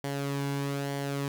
sawtooth tone with flanger, 140.2 Hz, C#3, 20 cents sharp, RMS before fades -32 dBFS, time 0.04-1.28 s, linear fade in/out 0 ms, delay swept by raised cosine 0.77 to 1.62 ms, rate 1.1 Hz, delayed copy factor -0.5, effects none

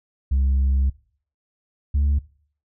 sine tone pair in turn, 67.1 / 71.49 Hz, C2 / D2, +44 / -46 cents, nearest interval minor second, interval 110 cents, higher second, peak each -14 dBFS, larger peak neither, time 0.31-0.9 / 1.94-2.19 s, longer first, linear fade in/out 10 ms, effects noise-tail reverb RT60 0.5 s tail -21 dB re dry + tanh soft clip ceiling -15 dBFS

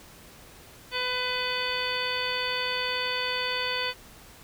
harmonic tone, 501 Hz, B4, 25 cents sharp, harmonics 1 / 2 / 3 / 4 / 5 / 6 / 7 / 9, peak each -35 / -35 / -35 / -35 / -35 / -35 / -35 / -35 dBFS, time 0.91-3.94 s, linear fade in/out 50 ms, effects pink hiss -50 dBFS RMS until 4.43 s

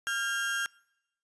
35% pulse tone pair together, 1392.5 / 1611 Hz, F6 / G6, -5 / +47 cents, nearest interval minor third, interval 252 cents, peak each -32 / -29 dBFS, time 0.07-0.66 s, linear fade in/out 0 ms, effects noise-tail reverb RT60 0.9 s tail -25 dB re dry + resampled to 24000 Hz

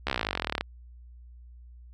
slowing click train, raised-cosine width 0.3 ms, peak -11 dBFS, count 27, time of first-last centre 0.07-0.61 s, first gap 14 ms, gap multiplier 1.03, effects added 60 Hz sine -46 dBFS peak until 1.93 s

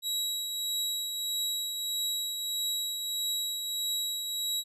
sawtooth tone with tremolo, 3870 Hz, B7, 36 cents flat, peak -25 dBFS, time 0.02-4.64 s, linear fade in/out 50 ms, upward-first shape triangle, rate 1.6 Hz, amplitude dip 45%, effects resampled to 32000 Hz

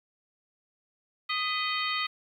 harmonic tone with a mistuned harmonic, 622.3 Hz, D#5, in tune, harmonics 2 / 3 / 4 / 5 / 6 / 7, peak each -32 / -34 / -35 / -36 / -37 / -37 dBFS, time 1.29-2.07 s, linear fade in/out 10 ms, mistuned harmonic 3, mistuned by +120 cents, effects 10-bit

